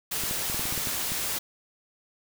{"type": "noise", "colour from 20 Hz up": "white", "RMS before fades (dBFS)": -30, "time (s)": [0.11, 1.39], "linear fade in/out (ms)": 10}
{"type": "clicks", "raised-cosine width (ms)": 3, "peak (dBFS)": -23, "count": 10, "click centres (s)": [0.237, 0.311, 0.499, 0.545, 0.595, 0.655, 0.725, 0.777, 0.872, 1.12]}
{"effects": []}